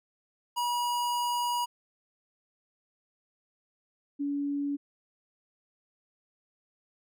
square / sine tone pair in turn, 965 / 284.7 Hz, B5 / C#4, -40 / +46 cents, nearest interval octave + major sixth, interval 2114 cents, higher first, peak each -28 dBFS, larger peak neither, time 0.56-1.66 / 4.19-4.77 s, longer first, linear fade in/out 20 ms, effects none

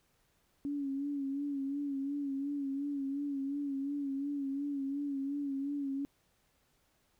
sine tone with vibrato, 279.8 Hz, C#4, 16 cents sharp, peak -33 dBFS, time 0.65-6.05 s, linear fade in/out 0 ms, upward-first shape sine, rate 2.8 Hz, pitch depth 54 cents each way, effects pink hiss -73 dBFS RMS until 7.19 s

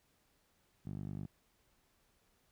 10% pulse tone with band-pass filter, 49.93 Hz, G1, 33 cents sharp, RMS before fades -43 dBFS, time 0.85-1.27 s, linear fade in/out 20 ms, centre 150 Hz, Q 1.3, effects pink hiss -74 dBFS RMS until 2.51 s

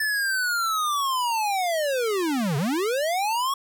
square linear two-way sweep, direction down then up, 1760 to 130.81 to 1121 Hz, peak -23 dBFS, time 0-3.54 s, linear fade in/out 5 ms, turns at 2.57 s, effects none

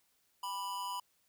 square tone with amplitude modulation, 987.8 Hz, B5, in tune, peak -35 dBFS, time 0.43-1 s, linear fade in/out 5 ms, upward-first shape sine, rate 186 Hz, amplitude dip 55%, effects white hiss -74 dBFS RMS until 1.28 s

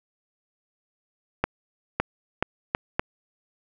accelerating click train, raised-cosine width 0.5 ms, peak -6 dBFS, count 5, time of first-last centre 1.44-2.995 s, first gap 560 ms, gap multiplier 0.76, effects none

